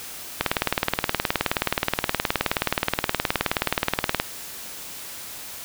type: click train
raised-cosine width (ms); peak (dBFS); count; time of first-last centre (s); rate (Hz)
0.3; -3; 73; 0.41-4.199; 19
effects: white hiss -37 dBFS RMS until 5.64 s